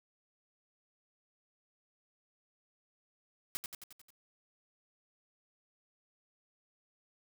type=noise with echo; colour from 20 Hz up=white; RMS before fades=-37 dBFS; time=3.55-3.57 s; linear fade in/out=0 ms; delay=89 ms; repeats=6; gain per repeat=-4 dB; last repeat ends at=4.104 s; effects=none